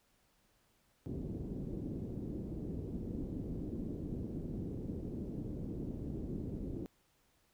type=low-pass noise; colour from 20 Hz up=white; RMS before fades=-41 dBFS; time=1.06-6.86 s; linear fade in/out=0 ms; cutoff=330 Hz; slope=24 dB/octave; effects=pink hiss -73 dBFS RMS until 7.53 s